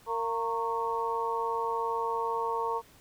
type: harmonic tone with a mistuned harmonic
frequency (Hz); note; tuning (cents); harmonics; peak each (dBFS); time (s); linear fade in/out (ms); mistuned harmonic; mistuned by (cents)
230; A#3; -23; 2 / 3 / 4 / 5; -33 / -43 / -31 / -34; 0.06-2.82; 50; 5; -73
effects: pink hiss -58 dBFS RMS until 3 s